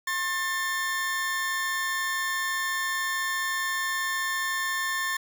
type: tone pair together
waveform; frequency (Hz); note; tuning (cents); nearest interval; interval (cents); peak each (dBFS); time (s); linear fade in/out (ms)
40% pulse; 1072.2 / 1783; C6 / A6; +42 / +22; major sixth; 880; -31 / -27; 0.07-5.17; 5
effects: none